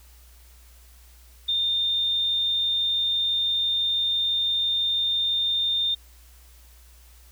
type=tone; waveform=sine; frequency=3623 Hz; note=A7; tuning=50 cents sharp; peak=-21 dBFS; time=1.48-5.95 s; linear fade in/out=10 ms; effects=added 60 Hz sine -49 dBFS peak until 7.31 s + white hiss -56 dBFS RMS until 7.31 s